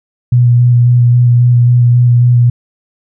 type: tone with vibrato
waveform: sine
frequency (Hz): 121.6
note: B2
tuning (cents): -26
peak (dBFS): -4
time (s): 0.32-2.5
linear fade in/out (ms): 5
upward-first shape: square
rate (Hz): 3.7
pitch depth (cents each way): 13
effects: none